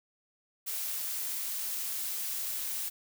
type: noise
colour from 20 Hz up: blue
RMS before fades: -35 dBFS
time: 0.66-2.9 s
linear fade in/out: 20 ms
effects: none